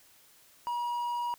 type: tone with quantisation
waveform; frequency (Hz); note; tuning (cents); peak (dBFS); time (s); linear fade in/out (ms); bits
triangle; 959; A#5; +49; -28; 0.67-1.34; 0; 9
effects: white hiss -60 dBFS RMS until 1.38 s